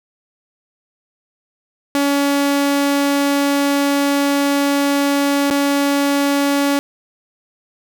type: tone with dropouts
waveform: sawtooth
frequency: 282.4 Hz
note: C#4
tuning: 32 cents sharp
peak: -10 dBFS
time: 1.95-6.79 s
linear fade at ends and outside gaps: 0 ms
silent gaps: 5.501-5.509 s
effects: none